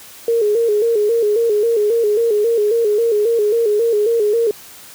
sine tone with vibrato, 440 Hz, A4, in tune, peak -12 dBFS, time 0.28-4.51 s, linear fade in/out 2 ms, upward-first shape square, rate 3.7 Hz, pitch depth 91 cents each way, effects white hiss -39 dBFS RMS until 4.94 s + high-pass 60 Hz 12 dB/octave

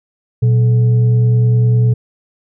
sine tone with frequency modulation, 120.1 Hz, B2, 48 cents flat, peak -8 dBFS, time 0.42-1.94 s, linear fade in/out 10 ms, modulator 310 Hz, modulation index 0.27, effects none

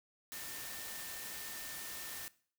sine tone in noise, 1803 Hz, A6, 42 cents sharp, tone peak -54 dBFS, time 0.32-2.28 s, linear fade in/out 0 ms, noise white, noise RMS -45 dBFS, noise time 0.32-2.28 s, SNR -12 dB, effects noise-tail reverb RT60 0.5 s tail -20 dB re dry

